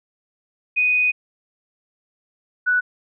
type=tone pair in turn; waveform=sine; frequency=2489 / 1480 Hz; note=D#7 / F#6; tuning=0 / 0 cents; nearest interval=major sixth; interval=900 cents; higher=first; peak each=-15 / -15 dBFS; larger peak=neither; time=0.76-1.12 / 2.66-2.81 s; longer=first; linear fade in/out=20 ms; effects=none